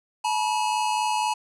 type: tone pair together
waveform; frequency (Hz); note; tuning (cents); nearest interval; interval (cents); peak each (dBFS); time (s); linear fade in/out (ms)
square; 860 / 964; A5 / B5; -40 / -42; major second; 198; -25 / -27; 0.24-1.34; 10
effects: resampled to 24000 Hz + 9-bit